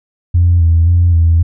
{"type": "tone with vibrato", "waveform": "sine", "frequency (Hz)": 84.9, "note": "F2", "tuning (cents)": -48, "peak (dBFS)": -5, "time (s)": [0.34, 1.43], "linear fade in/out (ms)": 10, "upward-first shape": "square", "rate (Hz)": 1.9, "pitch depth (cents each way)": 40, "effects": ["tanh soft clip ceiling -2 dBFS"]}